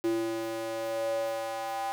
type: tone with high-pass filter sweep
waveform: square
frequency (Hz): 112.8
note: A2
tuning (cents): +44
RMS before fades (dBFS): -32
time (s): 0.04-1.92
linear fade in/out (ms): 0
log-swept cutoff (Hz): 350 to 790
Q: 6.2
effects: none